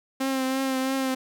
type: tone with vibrato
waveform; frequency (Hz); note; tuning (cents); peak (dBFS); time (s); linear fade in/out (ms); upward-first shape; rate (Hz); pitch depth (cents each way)
sawtooth; 264.5; C4; +19; -20; 0.2-1.15; 10; triangle; 3; 31
effects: none